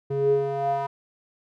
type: tone with band-pass filter sweep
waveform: square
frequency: 138.59 Hz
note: C#3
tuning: in tune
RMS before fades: -24 dBFS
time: 0.1-0.87 s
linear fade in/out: 10 ms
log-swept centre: 320 to 870 Hz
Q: 6.4
effects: none